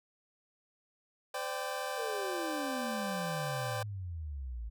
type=chord; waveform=25% pulse; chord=C suspended second; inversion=none; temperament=equal with one note detuned; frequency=512.2 / 587.3 / 784 Hz; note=C5 / D5 / G5; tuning=-37 / 0 / 0 cents; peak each=-36 dBFS; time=1.34-3.83 s; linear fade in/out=5 ms
type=exponential sweep; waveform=sine; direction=down; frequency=481.6 to 53.6 Hz; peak=-37 dBFS; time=1.97-4.7 s; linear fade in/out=20 ms
effects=none